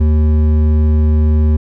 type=tone with hard clipping; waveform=triangle; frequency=76.8 Hz; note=D#2; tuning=22 cents flat; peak=-10 dBFS; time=0-1.57 s; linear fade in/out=10 ms; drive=13 dB; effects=none